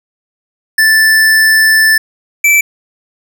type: tone pair in turn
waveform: square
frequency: 1760 / 2323 Hz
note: A6 / D7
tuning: 0 / -20 cents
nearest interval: perfect fourth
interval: 480 cents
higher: second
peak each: -6 dBFS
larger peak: neither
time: 0.78-1.98 / 2.44-2.61 s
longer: first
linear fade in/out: 5 ms
effects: none